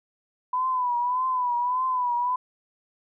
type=tone with vibrato; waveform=sine; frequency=996 Hz; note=B5; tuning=14 cents sharp; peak=-22 dBFS; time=0.53-2.36 s; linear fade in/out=5 ms; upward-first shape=triangle; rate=1.7 Hz; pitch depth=77 cents each way; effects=none